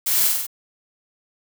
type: noise with echo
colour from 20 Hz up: blue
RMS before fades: -21 dBFS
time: 0.06-0.28 s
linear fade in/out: 10 ms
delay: 47 ms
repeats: 4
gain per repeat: -2 dB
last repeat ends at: 0.468 s
effects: none